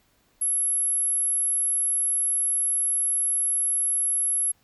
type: tone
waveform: sine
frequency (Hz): 11175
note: F9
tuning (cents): 0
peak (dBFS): -20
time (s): 0.41-4.52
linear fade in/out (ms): 10
effects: tanh soft clip ceiling -18 dBFS + pink hiss -65 dBFS RMS until 4.63 s